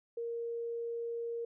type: tone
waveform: sine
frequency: 466.7 Hz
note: A#4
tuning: 2 cents sharp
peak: -35 dBFS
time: 0.17-1.45 s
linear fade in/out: 5 ms
effects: none